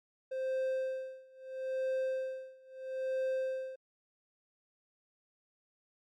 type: tone with tremolo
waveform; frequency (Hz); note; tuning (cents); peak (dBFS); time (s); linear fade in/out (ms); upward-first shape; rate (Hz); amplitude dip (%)
triangle; 523.3; C5; 0; -28; 0.31-3.76; 10; sine; 0.76; 95
effects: MP3 64 kbps